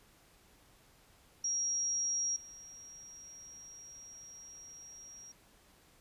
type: tone with level steps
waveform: sine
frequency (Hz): 5650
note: F8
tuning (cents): +19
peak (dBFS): -31 / -49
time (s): 1.44-5.32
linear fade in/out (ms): 5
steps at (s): 2.36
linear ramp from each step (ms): 2
effects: pink hiss -64 dBFS RMS until 6 s + resampled to 32000 Hz